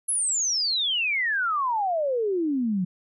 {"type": "exponential sweep", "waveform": "sine", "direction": "down", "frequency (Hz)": [10920, 174.61], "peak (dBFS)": -22, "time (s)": [0.08, 2.85], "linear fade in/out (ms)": 10, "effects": []}